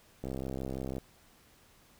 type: click train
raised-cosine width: 2 ms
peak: -24 dBFS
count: 50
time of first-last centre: 0.24-0.982 s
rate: 66 Hz
effects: pink hiss -62 dBFS RMS until 1.99 s